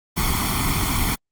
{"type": "noise with comb filter", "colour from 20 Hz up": "pink", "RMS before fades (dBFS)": -21, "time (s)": [0.16, 1.16], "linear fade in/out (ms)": 20, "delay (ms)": 0.91, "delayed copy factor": 0.95, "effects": ["Opus 32 kbps"]}